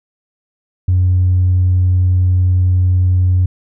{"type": "tone with tanh clipping", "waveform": "triangle", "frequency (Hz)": 91.1, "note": "F#2", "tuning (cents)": -26, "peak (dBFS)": -9, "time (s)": [0.88, 3.46], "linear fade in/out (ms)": 5, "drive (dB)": 5, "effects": []}